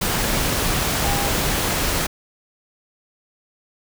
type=tone in noise; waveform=sine; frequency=805 Hz; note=G5; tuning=46 cents sharp; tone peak=-26 dBFS; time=1.04-1.29 s; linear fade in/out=10 ms; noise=pink; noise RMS=-21 dBFS; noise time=0.01-2.07 s; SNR=-8 dB; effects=none